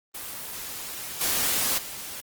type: noise with level steps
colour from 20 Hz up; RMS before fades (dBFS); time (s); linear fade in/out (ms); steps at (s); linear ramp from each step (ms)
white; -36 / -25 / -37; 0.14-2.21; 10; 1.2 / 1.77; 20
effects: Opus 24 kbps